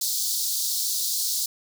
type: high-pass noise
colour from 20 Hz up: pink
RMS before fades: -26 dBFS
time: 0.01-1.46 s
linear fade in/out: 5 ms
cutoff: 4000 Hz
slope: 48 dB/octave
effects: none